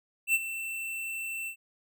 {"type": "tone with ADSR envelope", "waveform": "square", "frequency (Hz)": 2682, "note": "E7", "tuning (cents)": 29, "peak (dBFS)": -21, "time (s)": [0.27, 1.56], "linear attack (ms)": 72, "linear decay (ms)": 38, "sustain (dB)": -13, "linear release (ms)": 86, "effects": []}